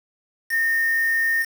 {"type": "tone with quantisation", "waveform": "sine", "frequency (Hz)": 1831, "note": "A#6", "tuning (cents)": -32, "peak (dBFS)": -18, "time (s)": [0.49, 1.46], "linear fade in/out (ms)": 50, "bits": 5, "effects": []}